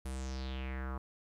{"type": "tone with low-pass filter sweep", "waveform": "square", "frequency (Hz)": 65.41, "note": "C2", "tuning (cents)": 0, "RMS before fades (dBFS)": -39, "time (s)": [0.05, 0.98], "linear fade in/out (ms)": 5, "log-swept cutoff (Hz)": [11000, 1100], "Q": 4.1, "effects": ["12-bit"]}